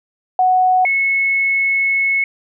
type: tone pair in turn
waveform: sine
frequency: 740 / 2193 Hz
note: F#5 / C#7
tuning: 0 / -19 cents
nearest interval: octave + perfect fifth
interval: 1881 cents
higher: second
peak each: -10 / -13 dBFS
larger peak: first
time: 0.39-0.85 / 0.85-2.24 s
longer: second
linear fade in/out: 2 ms
effects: none